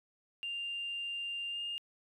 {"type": "tone with pitch glide", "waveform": "sine", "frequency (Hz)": [2794, 2822], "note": ["F7", "F7"], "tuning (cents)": [0, 17], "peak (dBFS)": -35, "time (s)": [0.43, 1.78], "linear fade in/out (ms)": 0, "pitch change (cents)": 17, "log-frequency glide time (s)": [1.5, 1.6], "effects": ["tanh soft clip ceiling -31 dBFS", "12-bit"]}